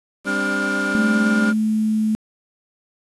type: chord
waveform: 30% pulse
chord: G suspended fourth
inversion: none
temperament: equal with one note detuned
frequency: 198.39 / 261.6 / 293.7 Hz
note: G3 / C4 / D4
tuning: +21 / 0 / 0 cents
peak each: -23 / -26 / -24 dBFS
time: 0.24-1.54 s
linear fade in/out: 50 ms
type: tone with vibrato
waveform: sine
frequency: 1417 Hz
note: F6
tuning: 25 cents sharp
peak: -21 dBFS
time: 0.26-1.53 s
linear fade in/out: 20 ms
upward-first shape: square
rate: 10 Hz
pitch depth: 8 cents each way
type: tone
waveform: sine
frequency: 217 Hz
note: A3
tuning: 24 cents flat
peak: -16 dBFS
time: 0.95-2.15 s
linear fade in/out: 0 ms
effects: resampled to 24000 Hz + 7-bit